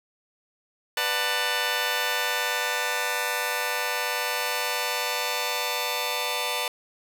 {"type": "chord", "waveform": "10% pulse", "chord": "B minor seventh", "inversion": "none", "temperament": "just", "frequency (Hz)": [493.9, 592.7, 740.8, 889], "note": ["B4", "D5", "F#5", "A5"], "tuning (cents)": [0, 16, 2, 18], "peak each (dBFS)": [-22, -23, -25, -21], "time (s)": [0.97, 6.68], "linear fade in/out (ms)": 2, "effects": []}